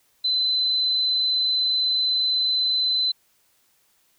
sine tone, 4038 Hz, B7, 38 cents sharp, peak -19 dBFS, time 0.24-3.12 s, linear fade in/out 10 ms, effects white hiss -64 dBFS RMS until 4.18 s

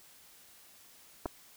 clicks, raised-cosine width 1 ms, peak -21 dBFS, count 2, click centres 1.257 / 1.26 s, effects white hiss -58 dBFS RMS until 1.56 s

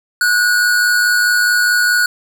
square tone pair together, 1463.3 / 1568 Hz, F#6 / G6, -20 / 0 cents, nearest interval minor second, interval 120 cents, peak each -12 / -22 dBFS, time 0.21-2.06 s, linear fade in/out 2 ms, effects none

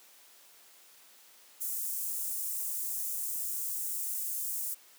white high-pass noise, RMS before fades -35 dBFS, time 1.6-4.75 s, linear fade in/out 20 ms, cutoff 7500 Hz, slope 24 dB/octave, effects white hiss -58 dBFS RMS until 4.98 s + high-pass 300 Hz 12 dB/octave

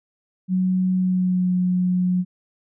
sine tone with pitch glide, 185 to 181.4 Hz, F#3 to F#3, 0 to -34 cents, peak -17 dBFS, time 0.48-2.25 s, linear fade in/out 50 ms, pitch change -34 cents, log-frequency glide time 0.95-1.52 s, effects none

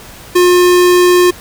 square tone, 357.3 Hz, F4, 40 cents sharp, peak -6 dBFS, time 0.35-1.31 s, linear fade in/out 10 ms, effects pink hiss -34 dBFS RMS until 1.4 s

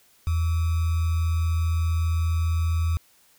sine tone with sample-and-hold, 82.41 Hz, E2, in tune, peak -20 dBFS, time 0.27-2.97 s, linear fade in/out 0 ms, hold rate 1225 Hz, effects white hiss -59 dBFS RMS until 3.38 s

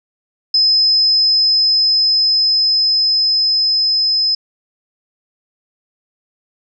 sine tone with level ramp, 5100 Hz, D#8, 42 cents sharp, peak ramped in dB -9 to -12 dBFS, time 0.54-4.35 s, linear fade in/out 5 ms, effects none

